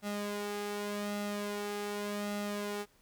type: tone with flanger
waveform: sawtooth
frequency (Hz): 205.6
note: G#3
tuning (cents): -17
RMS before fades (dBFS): -37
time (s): 0.02-2.86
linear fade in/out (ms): 50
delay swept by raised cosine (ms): 1.5 to 2.35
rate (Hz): 0.86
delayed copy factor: +0.6
effects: pink hiss -67 dBFS RMS until 3.01 s